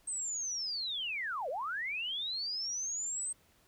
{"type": "linear two-way sweep", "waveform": "sine", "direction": "down then up", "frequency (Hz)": [8372, 477.9, 8372], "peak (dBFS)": -34, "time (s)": [0.07, 3.33], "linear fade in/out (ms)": 10, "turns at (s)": 1.49, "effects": ["pink hiss -67 dBFS RMS until 3.67 s"]}